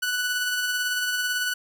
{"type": "tone with tremolo", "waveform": "sawtooth", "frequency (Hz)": 1483, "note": "F#6", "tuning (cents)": 4, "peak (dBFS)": -19, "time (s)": [0.02, 1.54], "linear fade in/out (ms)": 10, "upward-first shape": "sine", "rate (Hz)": 18, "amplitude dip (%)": 30, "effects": []}